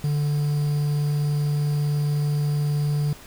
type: tone with quantisation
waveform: triangle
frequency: 146.83 Hz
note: D3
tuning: in tune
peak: -18 dBFS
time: 0.04-3.13 s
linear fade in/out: 2 ms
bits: 7
effects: pink hiss -45 dBFS RMS until 3.26 s